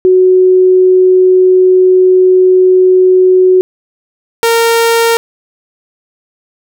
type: tone pair in turn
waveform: sine / sawtooth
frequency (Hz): 370 / 461.2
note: F#4 / A#4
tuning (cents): 0 / -19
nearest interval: major third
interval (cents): 381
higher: second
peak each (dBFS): -3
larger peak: neither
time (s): 0.05-3.61 / 4.43-5.17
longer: first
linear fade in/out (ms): 0
effects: none